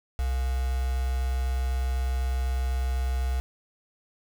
sine tone with quantisation, 64 Hz, C2, 38 cents flat, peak -24 dBFS, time 0.19-3.4 s, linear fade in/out 0 ms, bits 6, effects none

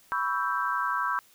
sine chord, C# half-diminished seventh, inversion third, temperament equal with one note detuned, 987.8 / 1119 / 1318.5 / 1568 Hz, B5 / C#6 / E6 / G6, 0 / +16 / 0 / 0 cents, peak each -31 dBFS, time 0.12-1.19 s, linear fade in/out 0 ms, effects white hiss -59 dBFS RMS until 1.34 s

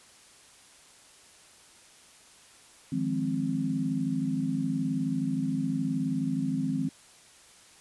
sine chord, F minor seventh, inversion third, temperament equal, 155.56 / 174.61 / 207.7 / 261.6 Hz, Eb3 / F3 / Ab3 / C4, 0 / 0 / 0 / 0 cents, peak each -33 / -34 / -34 / -29 dBFS, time 2.92-6.89 s, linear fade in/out 5 ms, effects white hiss -55 dBFS RMS until 7.8 s + resampled to 24000 Hz

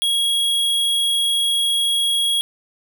square tone, 3309 Hz, G#7, 7 cents flat, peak -17 dBFS, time 0.02-2.41 s, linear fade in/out 0 ms, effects 9-bit

